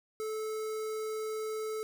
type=tone with notch filter; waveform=square; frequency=435 Hz; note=A4; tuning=20 cents flat; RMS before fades=-36 dBFS; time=0.2-1.83 s; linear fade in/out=0 ms; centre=2900 Hz; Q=1.1; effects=none